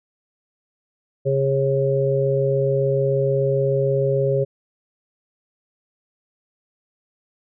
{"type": "harmonic tone", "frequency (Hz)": 136.4, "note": "C#3", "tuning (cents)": -28, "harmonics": [1, 3, 4], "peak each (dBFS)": [-21, -21, -21], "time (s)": [1.25, 4.45], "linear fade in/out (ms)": 20, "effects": []}